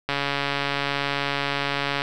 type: click train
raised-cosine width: 0.3 ms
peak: -8 dBFS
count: 273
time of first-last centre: 0.09-2.019 s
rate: 141 Hz
effects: none